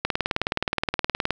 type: click train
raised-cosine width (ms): 0.3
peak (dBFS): -6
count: 25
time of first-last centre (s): 0.05-1.307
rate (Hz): 19.1
effects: none